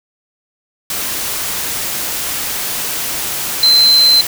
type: tone in noise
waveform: sine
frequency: 4087 Hz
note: C8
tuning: 41 cents flat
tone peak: -6 dBFS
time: 3.63-4.21 s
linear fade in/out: 2 ms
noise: white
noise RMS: -20 dBFS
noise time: 0.9-4.27 s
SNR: +11 dB
effects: none